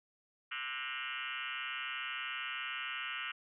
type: tone with frequency modulation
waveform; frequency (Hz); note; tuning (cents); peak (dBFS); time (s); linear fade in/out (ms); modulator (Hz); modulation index
sine; 2124; C7; +25; -37; 0.51-3.32; 10; 133; 6.6
effects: none